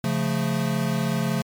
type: chord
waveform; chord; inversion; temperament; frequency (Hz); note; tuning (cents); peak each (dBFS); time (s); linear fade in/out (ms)
square; Db augmented; none; equal; 138.59 / 174.61 / 220; Db3 / F3 / A3; 0 / 0 / 0; -27; 0.04-1.42; 2
effects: MP3 96 kbps